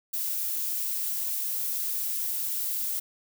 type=noise; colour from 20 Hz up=violet; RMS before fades=-30 dBFS; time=0.13-3 s; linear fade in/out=10 ms; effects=none